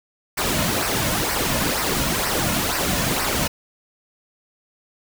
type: noise with flanger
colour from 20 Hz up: pink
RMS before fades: -22 dBFS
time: 0.37-3.48 s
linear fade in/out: 10 ms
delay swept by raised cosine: 0.28 to 2.58 ms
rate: 2.1 Hz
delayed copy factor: -0.6
effects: none